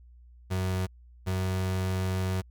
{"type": "tone pair in turn", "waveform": "35% pulse", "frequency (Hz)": [93, 93.36], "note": ["F#2", "F#2"], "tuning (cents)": [9, 16], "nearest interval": "unison", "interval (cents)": 7, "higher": "second", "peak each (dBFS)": [-25, -25], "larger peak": "neither", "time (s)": [[0.5, 0.87], [1.26, 2.42]], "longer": "second", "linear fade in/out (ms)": 20, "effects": ["added 60 Hz sine -50 dBFS peak until 2.5 s"]}